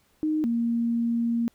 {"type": "tone pair in turn", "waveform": "sine", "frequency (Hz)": [309, 233.4], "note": ["D#4", "A#3"], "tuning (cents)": [-12, 2], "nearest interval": "perfect fourth", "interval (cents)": 486, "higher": "first", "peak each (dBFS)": -22, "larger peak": "neither", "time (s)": [[0.23, 0.44], [0.44, 1.48]], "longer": "second", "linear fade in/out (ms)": 0, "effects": ["pink hiss -65 dBFS RMS until 1.54 s"]}